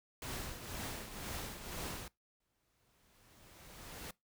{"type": "noise with tremolo", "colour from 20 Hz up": "pink", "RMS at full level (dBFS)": -41, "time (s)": [0.22, 2.08], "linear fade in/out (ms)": 2, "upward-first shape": "triangle", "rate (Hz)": 2, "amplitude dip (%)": 65}
{"type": "noise with exponential growth", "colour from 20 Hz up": "pink", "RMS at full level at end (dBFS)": -45, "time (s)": [2.4, 4.11], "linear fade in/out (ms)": 5, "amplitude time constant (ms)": 370}
{"effects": ["noise-tail reverb RT60 0.2 s tail -23 dB re dry"]}